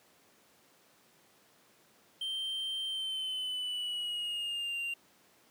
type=tone with pitch glide; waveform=triangle; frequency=3136 to 2778 Hz; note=G7 to F7; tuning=0 to -10 cents; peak=-32 dBFS; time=2.21-4.94 s; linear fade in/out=5 ms; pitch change=-210 cents; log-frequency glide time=2.87-4.79 s; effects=pink hiss -64 dBFS RMS until 5.5 s + high-pass 200 Hz 12 dB/octave